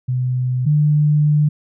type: tone pair in turn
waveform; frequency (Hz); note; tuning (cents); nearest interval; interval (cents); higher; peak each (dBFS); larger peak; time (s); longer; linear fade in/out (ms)
sine; 126.6 / 149.38; B2 / D3; +43 / +30; minor third; 287; second; -16 / -11; second; 0.08-0.66 / 0.66-1.49; second; 10
effects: none